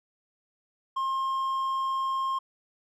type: tone with hard clipping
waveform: sine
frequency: 1066 Hz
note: C6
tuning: 32 cents sharp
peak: -27 dBFS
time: 0.96-2.39 s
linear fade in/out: 10 ms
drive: 3 dB
effects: none